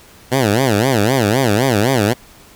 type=tone with vibrato; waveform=10% pulse; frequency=117.3 Hz; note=A#2; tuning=11 cents sharp; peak=-4 dBFS; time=0.31-2.14 s; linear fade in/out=20 ms; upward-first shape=sine; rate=3.9 Hz; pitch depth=270 cents each way; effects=pink hiss -44 dBFS RMS until 2.55 s